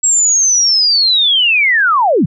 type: linear sweep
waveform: sine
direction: down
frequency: 7680 to 116.54 Hz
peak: -8 dBFS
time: 0.03-2.26 s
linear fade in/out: 10 ms
effects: none